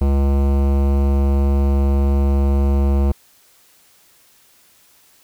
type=tone with hard clipping; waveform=sine; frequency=69.3 Hz; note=C#2; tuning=in tune; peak=-15 dBFS; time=0.01-3.12 s; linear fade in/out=5 ms; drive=18 dB; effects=white hiss -53 dBFS RMS until 5.23 s